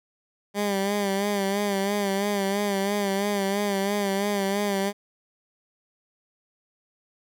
15% pulse tone with vibrato, 200 Hz, G3, 35 cents sharp, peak -17 dBFS, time 0.54-4.93 s, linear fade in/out 50 ms, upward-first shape sine, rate 3 Hz, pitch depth 54 cents each way, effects none

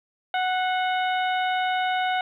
harmonic tone with a mistuned harmonic, 740 Hz, F#5, in tune, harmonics 1 / 2 / 3 / 4 / 5, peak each -23 / -29 / -33 / -35 / -37 dBFS, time 0.34-2.21 s, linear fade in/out 2 ms, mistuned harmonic 3, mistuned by -33 cents, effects 10-bit

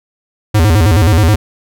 square tone with vibrato, 93 Hz, F#2, 9 cents sharp, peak -7 dBFS, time 0.54-1.36 s, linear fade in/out 10 ms, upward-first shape square, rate 9.4 Hz, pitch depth 230 cents each way, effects none

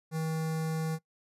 square tone with notch filter, 159.7 Hz, D#3, 45 cents sharp, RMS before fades -32 dBFS, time 0.11-0.99 s, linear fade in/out 50 ms, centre 3000 Hz, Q 1.4, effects noise-tail reverb RT60 0.1 s tail -21 dB re dry + resampled to 32000 Hz

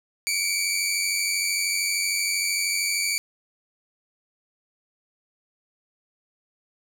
15% pulse tone pair together, 2256 / 2349 Hz, C#7 / D7, +30 / 0 cents, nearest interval minor second, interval 70 cents, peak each -19 dBFS, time 0.27-3.18 s, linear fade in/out 0 ms, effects none

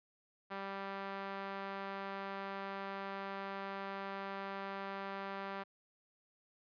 sawtooth tone with band-pass filter, 196 Hz, G3, in tune, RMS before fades -43 dBFS, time 0.5-5.64 s, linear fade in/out 20 ms, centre 1200 Hz, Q 0.95, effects resampled to 11025 Hz

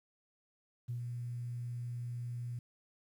sine tone with ADSR envelope, 120.7 Hz, B2, 39 cents flat, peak -34 dBFS, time 0.88-2.59 s, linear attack 18 ms, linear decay 100 ms, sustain -3 dB, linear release 3 ms, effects tanh soft clip ceiling -30 dBFS + 11-bit

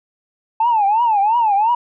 sine tone with vibrato, 872 Hz, A5, 16 cents flat, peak -11 dBFS, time 0.6-1.75 s, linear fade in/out 5 ms, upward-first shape triangle, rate 2.9 Hz, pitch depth 200 cents each way, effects tanh soft clip ceiling -8 dBFS

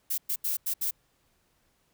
violet noise bursts at uneven times, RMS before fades -29 dBFS, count 5, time 0.1-0.18 / 0.29-0.36 / 0.44-0.57 / 0.66-0.74 / 0.81-0.91 s, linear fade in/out 10 ms, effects pink hiss -70 dBFS RMS until 1.93 s

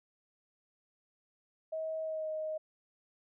sine tone with pitch glide, 637 to 624.6 Hz, D#5 to D#5, +41 to +7 cents, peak -34 dBFS, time 1.72-2.58 s, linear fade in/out 10 ms, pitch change -34 cents, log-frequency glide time 2.02-2.29 s, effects none

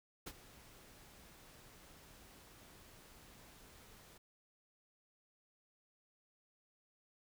pink noise with ADSR envelope, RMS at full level -45 dBFS, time 0.26-4.18 s, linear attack 12 ms, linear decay 48 ms, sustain -15 dB, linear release 6 ms, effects none

